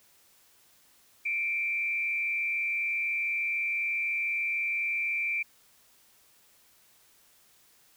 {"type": "tone with frequency modulation", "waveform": "sine", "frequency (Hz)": 2349, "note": "D7", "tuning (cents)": 0, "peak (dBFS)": -27, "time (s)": [1.25, 5.43], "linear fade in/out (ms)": 10, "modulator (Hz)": 154, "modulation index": 0.45, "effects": ["white hiss -62 dBFS RMS until 7.96 s"]}